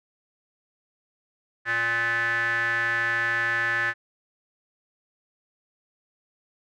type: tone with band-pass filter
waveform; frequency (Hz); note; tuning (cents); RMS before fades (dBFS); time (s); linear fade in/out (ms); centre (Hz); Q
square; 116.54; A#2; 0; -25; 1.65-3.94; 50; 1700; 9.2
effects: none